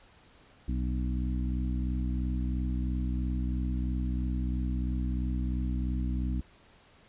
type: harmonic tone with a mistuned harmonic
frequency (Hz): 63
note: B1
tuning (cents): +35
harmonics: 1 / 2 / 3 / 4 / 5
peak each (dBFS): -29 / -38 / -37 / -38 / -42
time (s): 0.68-6.41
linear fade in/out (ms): 5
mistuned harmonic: 5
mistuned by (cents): -32
effects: pink hiss -59 dBFS RMS until 7.08 s + resampled to 8000 Hz